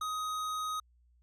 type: tone with hard clipping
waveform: sine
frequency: 1255 Hz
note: D#6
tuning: 15 cents sharp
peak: -35 dBFS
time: 0.01-0.8 s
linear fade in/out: 5 ms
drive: 15 dB
effects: added 60 Hz sine -63 dBFS peak until 1.22 s